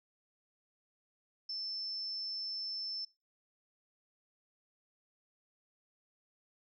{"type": "tone", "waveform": "sine", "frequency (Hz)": 5300, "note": "E8", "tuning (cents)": 9, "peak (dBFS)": -37, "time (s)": [1.49, 3.05], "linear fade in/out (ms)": 5, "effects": ["noise-tail reverb RT60 0.3 s tail -26 dB re dry"]}